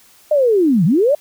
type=linear two-way sweep; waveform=sine; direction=down then up; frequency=620 to 146.83 to 620 Hz; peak=-10 dBFS; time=0.31-1.15 s; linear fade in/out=5 ms; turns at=0.85 s; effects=white hiss -49 dBFS RMS until 1.2 s